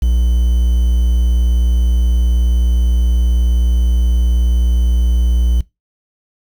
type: tone with quantisation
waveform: triangle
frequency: 59.5 Hz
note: A#1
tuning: 36 cents sharp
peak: -8 dBFS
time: 0.02-5.61 s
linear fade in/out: 5 ms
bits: 6
effects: noise-tail reverb RT60 0.2 s tail -21 dB re dry